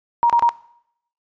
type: tone bursts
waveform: sine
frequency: 944 Hz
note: A#5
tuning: 22 cents sharp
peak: -11 dBFS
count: 3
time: 0.23-0.491 s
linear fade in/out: 0 ms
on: 67 ms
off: 30 ms
effects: noise-tail reverb RT60 0.7 s tail -20 dB re dry + resampled to 16000 Hz